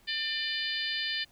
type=harmonic tone; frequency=597 Hz; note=D5; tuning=28 cents sharp; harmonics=3 / 4 / 5 / 6 / 7 / 8; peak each=-35 / -40 / -36 / -37 / -38 / -38 dBFS; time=0.07-1.25 s; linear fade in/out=20 ms; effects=pink hiss -63 dBFS RMS until 1.31 s